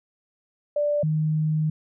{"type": "tone pair in turn", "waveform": "sine", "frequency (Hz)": [587.3, 155.14], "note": ["D5", "D#3"], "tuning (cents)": [0, -5], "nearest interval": "octave + major seventh", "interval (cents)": 2305, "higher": "first", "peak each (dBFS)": -20, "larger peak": "neither", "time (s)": [[0.76, 1.03], [1.03, 1.7]], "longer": "second", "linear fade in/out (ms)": 5, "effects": []}